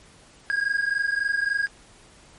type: tone pair together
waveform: triangle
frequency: 1621.4 / 1645 Hz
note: G#6 / G#6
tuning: -42 / -17 cents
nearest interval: unison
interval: 25 cents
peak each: -23 dBFS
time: 0.5-1.67 s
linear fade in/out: 0 ms
effects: pink hiss -52 dBFS RMS until 2.38 s + MP3 48 kbps